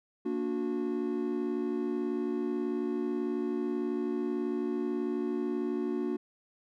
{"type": "chord", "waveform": "triangle", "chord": "Bb augmented", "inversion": "none", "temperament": "just", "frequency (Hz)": [233.1, 291.4, 364.2], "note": ["Bb3", "D4", "F#4"], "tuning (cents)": [0, -13, -27], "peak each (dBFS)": [-33, -32, -31], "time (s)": [0.25, 6.17], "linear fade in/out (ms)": 10, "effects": []}